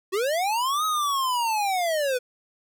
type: linear two-way sweep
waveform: square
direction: up then down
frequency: 360 to 1279 to 484.5 Hz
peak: -23 dBFS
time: 0.12-2.19 s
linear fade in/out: 20 ms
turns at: 0.85 s
effects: none